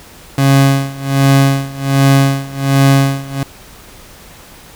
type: tone with tremolo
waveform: 30% pulse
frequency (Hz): 137.2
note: C#3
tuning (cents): -17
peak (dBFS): -3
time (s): 0.38-3.43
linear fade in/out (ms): 2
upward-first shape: sine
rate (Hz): 1.3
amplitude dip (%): 90
effects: pink hiss -38 dBFS RMS until 4.75 s